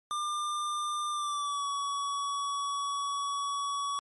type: tone with pitch glide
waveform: square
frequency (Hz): 1197 to 1129.8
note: D6 to C#6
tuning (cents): +33 to +33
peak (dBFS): -31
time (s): 0.11-3.99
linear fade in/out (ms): 0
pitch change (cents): -100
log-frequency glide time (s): 1.1-1.67
effects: MP3 48 kbps